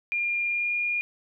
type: tone with pitch glide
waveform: sine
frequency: 2406 to 2423 Hz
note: D7 to D#7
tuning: +41 to -47 cents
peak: -24 dBFS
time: 0.12-1.01 s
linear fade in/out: 0 ms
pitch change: +12 cents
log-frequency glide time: 0.49-0.72 s
effects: none